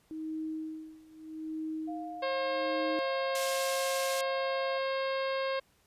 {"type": "tone with tremolo", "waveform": "sine", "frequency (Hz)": 315, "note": "D#4", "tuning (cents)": 21, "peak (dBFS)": -33, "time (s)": [0.11, 2.99], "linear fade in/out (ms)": 0, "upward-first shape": "sine", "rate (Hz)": 0.79, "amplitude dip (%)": 90}
{"type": "tone with vibrato", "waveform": "sine", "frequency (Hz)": 699, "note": "F5", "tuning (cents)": 1, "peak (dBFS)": -39, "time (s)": [1.87, 4.79], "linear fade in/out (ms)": 20, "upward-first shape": "triangle", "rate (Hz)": 0.62, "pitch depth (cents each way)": 23}
{"type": "harmonic tone", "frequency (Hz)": 536, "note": "C5", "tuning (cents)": 42, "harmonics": [1, 2, 3, 4, 5, 6, 7, 8, 9], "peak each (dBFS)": [-31, -37, -41, -43, -45, -47, -48, -49, -50], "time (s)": [2.22, 5.6], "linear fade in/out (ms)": 10}
{"type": "band-pass noise", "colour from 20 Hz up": "pink", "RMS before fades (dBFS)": -39, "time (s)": [3.35, 4.21], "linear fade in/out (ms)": 2, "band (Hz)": [3800, 11000], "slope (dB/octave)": 12}
{"effects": ["pink hiss -68 dBFS RMS until 5.86 s", "resampled to 32000 Hz"]}